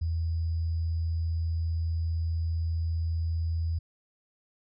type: tone with sample-and-hold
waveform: sine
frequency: 82.41 Hz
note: E2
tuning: in tune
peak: -26 dBFS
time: 0.01-3.79 s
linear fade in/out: 10 ms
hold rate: 4900 Hz
effects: resampled to 16000 Hz

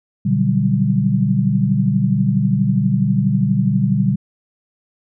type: chord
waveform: sine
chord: G major seventh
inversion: first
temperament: just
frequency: 122.5 / 147 / 183.75 / 196 Hz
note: B2 / D3 / F#3 / G3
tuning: -14 / +2 / -12 / 0 cents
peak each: -19 / -19 / -21 / -17 dBFS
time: 0.25-4.16 s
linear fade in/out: 10 ms
effects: none

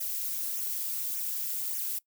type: noise with flanger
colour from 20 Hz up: violet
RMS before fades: -33 dBFS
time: 0-1.99 s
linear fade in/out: 10 ms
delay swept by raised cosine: 0.22 to 4.82 ms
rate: 1.7 Hz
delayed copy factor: -0.8
effects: noise-tail reverb RT60 0.1 s tail -21 dB re dry

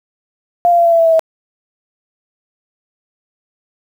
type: tone with pitch steps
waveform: sine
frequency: 698.5 / 690.9 / 683.3 / 675.9 / 668.5 / 661.2 / 654 / 646.8 Hz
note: F5 / F5 / F5 / E5 / E5 / E5 / E5 / E5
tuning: 0 / -19 / -38 / +43 / +24 / +5 / -14 / -33 cents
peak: -7 dBFS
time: 0.65-1.194 s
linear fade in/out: 0 ms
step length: 68 ms
effects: 7-bit

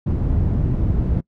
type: low-pass noise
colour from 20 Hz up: white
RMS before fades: -19 dBFS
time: 0.06-1.21 s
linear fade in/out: 10 ms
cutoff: 120 Hz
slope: 12 dB/octave
effects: noise-tail reverb RT60 0.1 s tail -23 dB re dry

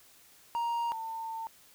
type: tone pair in turn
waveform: triangle / sine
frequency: 937 / 899.3 Hz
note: A#5 / A5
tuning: +9 / +38 cents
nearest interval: minor second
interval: 71 cents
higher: first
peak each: -27 / -35 dBFS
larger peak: first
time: 0.55-0.92 / 0.92-1.47 s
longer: second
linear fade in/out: 0 ms
effects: white hiss -59 dBFS RMS until 1.74 s

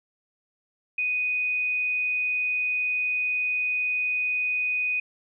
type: tone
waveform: sine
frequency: 2489 Hz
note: D#7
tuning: in tune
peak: -23 dBFS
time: 0.98-5 s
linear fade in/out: 5 ms
effects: none

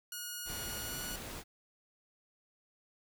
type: tone with pitch glide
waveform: 5% pulse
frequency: 1445 to 1460.9 Hz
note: F#6 to F#6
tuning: -41 to -22 cents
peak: -29 dBFS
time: 0.12-1.16 s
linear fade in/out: 2 ms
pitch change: +19 cents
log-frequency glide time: 0.77-1.04 s
type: noise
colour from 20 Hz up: pink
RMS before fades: -44 dBFS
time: 0.45-1.44 s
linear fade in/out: 50 ms
effects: none

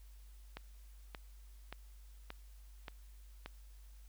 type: click train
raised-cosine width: 0.3 ms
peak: -28 dBFS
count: 6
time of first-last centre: 0.57-3.46 s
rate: 1.73 Hz
effects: added 50 Hz sine -53 dBFS peak until 4.08 s + white hiss -69 dBFS RMS until 4.08 s

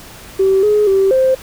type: tone with pitch steps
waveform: sine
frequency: 385 / 420.1 / 387.8 / 523 Hz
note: G4 / G#4 / G4 / C5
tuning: -31 / +20 / -19 / -1 cents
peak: -8 dBFS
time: 0.39-1.35 s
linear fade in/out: 10 ms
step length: 240 ms
effects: tanh soft clip ceiling -4 dBFS + pink hiss -36 dBFS RMS until 1.42 s

